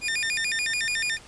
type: tone with vibrato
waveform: sawtooth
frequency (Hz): 2099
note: C7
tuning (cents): +5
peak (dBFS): -21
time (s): 0.01-1.19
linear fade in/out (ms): 50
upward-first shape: square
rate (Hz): 6.9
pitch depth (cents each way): 260
effects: pink hiss -48 dBFS RMS until 1.27 s + resampled to 22050 Hz